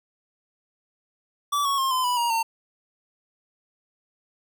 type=tone with pitch steps; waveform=square; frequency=1155 / 1109.9 / 1066.5 / 1024.8 / 984.8 / 946.3 / 909.3 Hz; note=D6 / C#6 / C6 / C6 / B5 / A#5 / A#5; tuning=-29 / +2 / +33 / -36 / -5 / +26 / -43 cents; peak=-22 dBFS; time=1.52-2.43 s; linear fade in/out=10 ms; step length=130 ms; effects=none